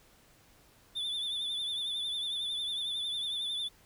triangle tone with vibrato, 3520 Hz, A7, in tune, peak -31 dBFS, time 0.95-3.69 s, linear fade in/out 20 ms, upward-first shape triangle, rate 11 Hz, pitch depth 65 cents each way, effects pink hiss -62 dBFS RMS until 3.85 s

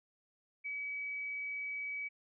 sine tone, 2279 Hz, C#7, 47 cents sharp, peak -37 dBFS, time 0.64-2.09 s, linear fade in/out 20 ms, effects none

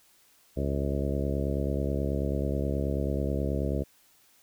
harmonic tone with a mistuned harmonic, 69.3 Hz, C#2, in tune, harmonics 1 / 2 / 3 / 4 / 5 / 6 / 7 / 8 / 9, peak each -30 / -33 / -35 / -36 / -37 / -38 / -38 / -39 / -40 dBFS, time 0.56-3.84 s, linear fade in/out 20 ms, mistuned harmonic 9, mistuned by +28 cents, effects white hiss -62 dBFS RMS until 4.42 s

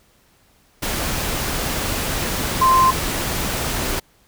sine tone in noise, 1044 Hz, C6, 4 cents flat, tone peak -11 dBFS, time 2.61-2.91 s, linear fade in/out 10 ms, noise pink, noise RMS -23 dBFS, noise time 0.82-4 s, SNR +9 dB, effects pink hiss -57 dBFS RMS until 4.27 s

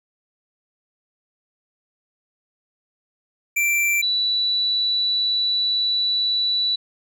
square / sine tone pair in turn, 2349 / 3951 Hz, D7 / B7, 0 / 0 cents, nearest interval major sixth, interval 900 cents, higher second, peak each -18 dBFS, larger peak neither, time 3.56-4.02 / 4.02-6.76 s, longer second, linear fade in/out 10 ms, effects none

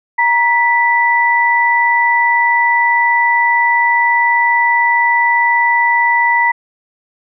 sine tone pair together, 940.4 / 1975.5 Hz, A#5 / B6, +15 / 0 cents, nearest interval octave + minor second, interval 1285 cents, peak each -12 dBFS, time 0.18-6.52 s, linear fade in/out 10 ms, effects none

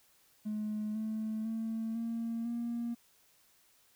triangle tone with pitch steps, 212.8 / 218.3 / 223.9 / 229.7 / 235.6 Hz, G#3 / A3 / A3 / A#3 / A#3, +42 / -13 / +30 / -25 / +19 cents, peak -30 dBFS, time 0.45-2.95 s, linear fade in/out 20 ms, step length 500 ms, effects tanh soft clip ceiling -30 dBFS + white hiss -67 dBFS RMS until 3.95 s

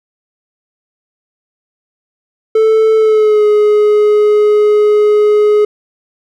triangle tone with pitch glide, 440 to 420.1 Hz, A4 to G#4, 0 to +20 cents, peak -4 dBFS, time 2.55-5.65 s, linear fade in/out 5 ms, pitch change -80 cents, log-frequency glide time 2.96-3.45 s, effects none

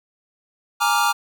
square chord, Bb dominant seventh, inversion third, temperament equal, 830.6 / 932.3 / 1174.7 / 1396.9 Hz, Ab5 / Bb5 / D6 / F6, 0 / 0 / 0 / 0 cents, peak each -23 dBFS, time 0.8-1.13 s, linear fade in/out 20 ms, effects none

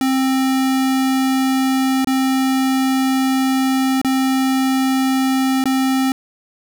square tone with dropouts, 264 Hz, C4, 16 cents sharp, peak -15 dBFS, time 0.01-6.12 s, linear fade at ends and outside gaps 1 ms, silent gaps 2.046-2.072 / 4.015-4.047 / 5.64-5.656 s, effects none

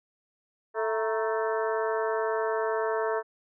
harmonic tone with a mistuned harmonic, 220.5 Hz, A3, 4 cents sharp, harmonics 2 / 3 / 4 / 5 / 6 / 7 / 8, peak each -28 / -32 / -34 / -36 / -38 / -39 / -40 dBFS, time 0.74-3.23 s, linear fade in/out 50 ms, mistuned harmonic 4, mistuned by +95 cents, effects none

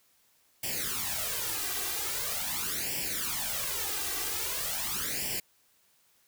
white noise with flanger, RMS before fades -33 dBFS, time 0.63-5.4 s, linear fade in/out 5 ms, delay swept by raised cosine 0.38 to 2.58 ms, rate 0.43 Hz, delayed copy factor +0.8, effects white hiss -67 dBFS RMS until 6.27 s

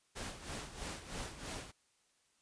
pink noise with tremolo, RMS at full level -42 dBFS, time 0.15-1.72 s, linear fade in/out 20 ms, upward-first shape sine, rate 3.1 Hz, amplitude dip 70%, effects white hiss -74 dBFS RMS until 2.41 s + resampled to 22050 Hz

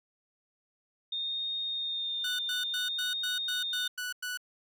sine tone with vibrato, 3655 Hz, A#7, 35 cents flat, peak -31 dBFS, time 1.12-3.88 s, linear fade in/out 5 ms, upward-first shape sine, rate 0.58 Hz, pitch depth 20 cents each way
sawtooth tone bursts, 1480 Hz, F#6, in tune, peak -30 dBFS, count 9, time 2.24-4.374 s, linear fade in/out 5 ms, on 150 ms, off 98 ms
effects none

